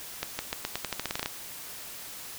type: accelerating click train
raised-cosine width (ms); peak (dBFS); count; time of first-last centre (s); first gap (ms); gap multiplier
0.2; -12; 14; 0.23-1.259; 160; 0.87
effects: white hiss -42 dBFS RMS until 2.38 s